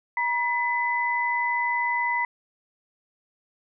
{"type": "tone pair together", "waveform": "sine", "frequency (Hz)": [956, 2007], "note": ["A#5", "B6"], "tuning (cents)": [43, 27], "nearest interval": "octave + minor second", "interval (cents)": 1284, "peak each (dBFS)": -25, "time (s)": [0.17, 2.25], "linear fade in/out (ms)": 2, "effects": []}